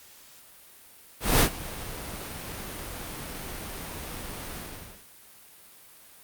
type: noise with ADSR envelope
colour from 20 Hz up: pink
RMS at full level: -18 dBFS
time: 1.2-5.06 s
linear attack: 210 ms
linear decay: 82 ms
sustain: -19 dB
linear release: 490 ms
effects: white hiss -52 dBFS RMS until 6.23 s + Opus 48 kbps